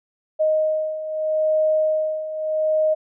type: beating tone pair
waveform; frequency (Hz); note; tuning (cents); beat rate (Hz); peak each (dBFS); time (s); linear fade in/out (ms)
sine; 622.3 / 623.09; D#5 / D#5; 0 / +2; 0.79; -24 / -19; 0.39-2.95; 20
effects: none